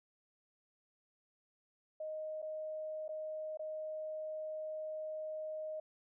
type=tone with dropouts; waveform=sine; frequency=622.3 Hz; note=D#5; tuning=in tune; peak=-39 dBFS; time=2-5.8 s; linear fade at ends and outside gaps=5 ms; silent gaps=2.419-2.425 / 3.081-3.09 / 3.573-3.593 s; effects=none